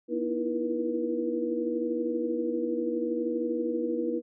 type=tone cluster; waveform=sine; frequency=242.8 / 309 / 329.7 / 342.2 / 481.9 Hz; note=B3 / D#4 / E4 / F4 / B4; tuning=-29 / -12 / 0 / -35 / -43 cents; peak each=-34 / -36 / -31 / -39 / -31 dBFS; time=0.08-4.22 s; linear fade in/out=50 ms; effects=none